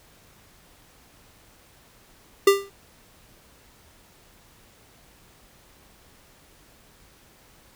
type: tone with exponential decay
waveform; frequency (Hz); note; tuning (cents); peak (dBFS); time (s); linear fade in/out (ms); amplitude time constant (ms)
square; 396.6; G4; +20; -10; 2.47-2.7; 5; 49
effects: pink hiss -55 dBFS RMS until 7.75 s